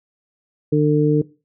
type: harmonic tone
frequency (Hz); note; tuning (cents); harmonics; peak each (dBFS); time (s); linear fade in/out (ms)
150.1; D3; +38; 1 / 2 / 3; -17 / -17 / -17; 0.72-1.22; 10
effects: noise-tail reverb RT60 0.3 s tail -19 dB re dry